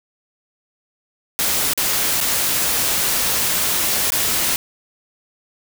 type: noise with dropouts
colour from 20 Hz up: white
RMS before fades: -19 dBFS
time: 1.39-4.56 s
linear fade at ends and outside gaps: 0 ms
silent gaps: 1.735-1.776 / 2.204-2.212 / 4.104-4.121 s
effects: none